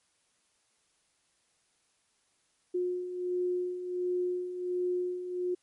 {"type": "beating tone pair", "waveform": "sine", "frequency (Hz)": [358.6, 360], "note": ["F4", "F#4"], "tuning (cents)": [46, -47], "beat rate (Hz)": 1.4, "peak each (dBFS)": [-37, -30], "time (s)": [2.74, 5.55], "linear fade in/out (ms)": 10, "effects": ["white hiss -72 dBFS RMS until 5.62 s", "MP3 48 kbps"]}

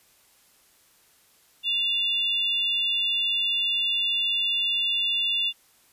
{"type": "tone pair together", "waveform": "sine", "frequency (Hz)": [2794, 3501], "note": ["F7", "A7"], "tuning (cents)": [0, -9], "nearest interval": "major third", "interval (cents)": 391, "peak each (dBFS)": -25, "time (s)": [1.63, 5.53], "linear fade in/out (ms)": 50, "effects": ["white hiss -60 dBFS RMS until 5.92 s", "resampled to 32000 Hz"]}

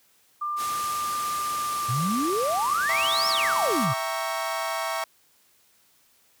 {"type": "tone with pitch glide", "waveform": "sine", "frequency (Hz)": [1193, 1175.9], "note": ["D6", "D6"], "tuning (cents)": [27, 2], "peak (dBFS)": -26, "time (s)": [0.41, 3.94], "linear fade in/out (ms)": 10, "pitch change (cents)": -25, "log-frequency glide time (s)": [1.57, 2.16]}
{"type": "low-pass noise", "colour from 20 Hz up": "white", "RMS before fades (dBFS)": -36, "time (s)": [0.56, 3.88], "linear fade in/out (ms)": 50, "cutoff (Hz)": 12000, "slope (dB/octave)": 24}
{"type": "exponential two-way sweep", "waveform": "sine", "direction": "up then down", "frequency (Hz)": [111.3, 5550, 111.3], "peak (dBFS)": -24, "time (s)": [1.88, 3.94], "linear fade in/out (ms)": 20, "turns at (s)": 3.28}
{"type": "chord", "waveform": "30% pulse", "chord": "E diminished seventh", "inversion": "none", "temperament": "equal", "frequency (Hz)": [659.3, 784, 932.3, 1108.7], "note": ["E5", "G5", "Bb5", "Db6"], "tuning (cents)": [0, 0, 0, 0], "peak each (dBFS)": [-28, -33, -31, -29], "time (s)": [2.89, 5.04], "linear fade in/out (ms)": 2}
{"effects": ["white hiss -62 dBFS RMS until 6.4 s", "high-pass 60 Hz 12 dB/octave"]}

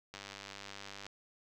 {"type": "click train", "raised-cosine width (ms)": 0.2, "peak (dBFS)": -28, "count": 93, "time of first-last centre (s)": [0.14, 1.066], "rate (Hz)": 99.4, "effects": []}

